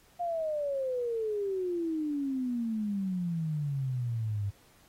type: exponential sweep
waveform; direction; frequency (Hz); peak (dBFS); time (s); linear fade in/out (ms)
sine; down; 710 to 98; -29; 0.19-4.51; 20
effects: pink hiss -62 dBFS RMS until 4.88 s + AAC 48 kbps